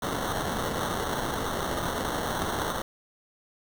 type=noise with sample-and-hold; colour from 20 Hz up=blue; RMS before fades=-30 dBFS; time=0.02-2.82 s; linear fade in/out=5 ms; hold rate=2450 Hz; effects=none